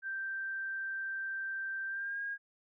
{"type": "tone with pitch glide", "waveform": "sine", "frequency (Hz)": [1568, 1628], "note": ["G6", "G#6"], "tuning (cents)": [0, -35], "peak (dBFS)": -35, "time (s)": [0.02, 2.38], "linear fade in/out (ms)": 50, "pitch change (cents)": 65, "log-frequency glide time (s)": [1.87, 2.21], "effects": []}